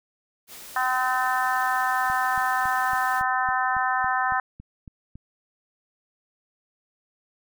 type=noise; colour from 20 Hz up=white; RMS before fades=-42 dBFS; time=0.47-3.23 s; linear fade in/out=50 ms
type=harmonic tone; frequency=255.7 Hz; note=C4; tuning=40 cents flat; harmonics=3 / 4 / 5 / 6 / 7; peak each=-26 / -27 / -28 / -29 / -29 dBFS; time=0.76-4.4 s; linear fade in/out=2 ms
type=click train; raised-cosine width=5 ms; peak=-29 dBFS; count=12; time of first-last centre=2.1-5.156 s; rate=3.6 Hz
effects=none